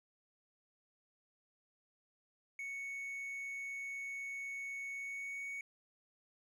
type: tone with pitch glide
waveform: triangle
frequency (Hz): 2218 to 2231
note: C#7 to C#7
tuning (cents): 0 to +11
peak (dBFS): -39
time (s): 2.59-5.61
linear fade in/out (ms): 2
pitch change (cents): +11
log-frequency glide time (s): 4.92-5.44
effects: none